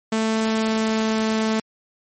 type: tone with pitch glide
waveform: sawtooth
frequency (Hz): 221.2 to 219.8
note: A3 to A3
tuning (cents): +9 to -2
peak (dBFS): -15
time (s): 0.12-1.6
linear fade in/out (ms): 5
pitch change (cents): -11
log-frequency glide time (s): 0.4-1.24
effects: MP3 32 kbps